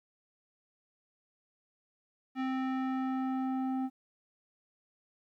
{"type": "tone with low-pass filter sweep", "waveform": "square", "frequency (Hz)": 261.6, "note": "C4", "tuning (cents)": 0, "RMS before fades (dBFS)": -33, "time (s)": [2.35, 3.9], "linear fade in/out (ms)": 50, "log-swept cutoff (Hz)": [2300, 760], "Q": 1.1, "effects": ["12-bit"]}